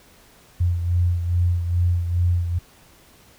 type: beating tone pair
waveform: sine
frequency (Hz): 87.31 / 89.71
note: F2 / F2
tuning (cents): 0 / +47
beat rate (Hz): 2.4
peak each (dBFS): -18 / -26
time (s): 0.6-2.59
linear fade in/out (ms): 10
effects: pink hiss -52 dBFS RMS until 3.38 s